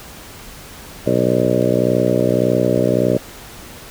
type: harmonic tone with a mistuned harmonic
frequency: 61.74 Hz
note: B1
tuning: in tune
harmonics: 2 / 3 / 4 / 5 / 6 / 7 / 8 / 9 / 10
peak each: -22 / -22 / -22 / -22 / -22 / -22 / -22 / -22 / -22 dBFS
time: 1.06-3.18 s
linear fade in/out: 10 ms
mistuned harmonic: 10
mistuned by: -25 cents
effects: pink hiss -37 dBFS RMS until 3.9 s